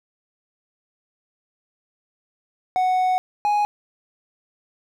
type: tone pair in turn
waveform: triangle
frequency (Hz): 740 / 830.6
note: F#5 / G#5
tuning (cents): 0 / 0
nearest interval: major second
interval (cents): 200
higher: second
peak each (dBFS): -15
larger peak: neither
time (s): 2.76-3.18 / 3.45-3.65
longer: first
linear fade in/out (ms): 0
effects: none